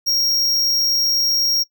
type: tone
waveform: square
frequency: 5588 Hz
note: F8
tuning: in tune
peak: -16 dBFS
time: 0.06-1.64 s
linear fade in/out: 20 ms
effects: noise-tail reverb RT60 0.1 s tail -21 dB re dry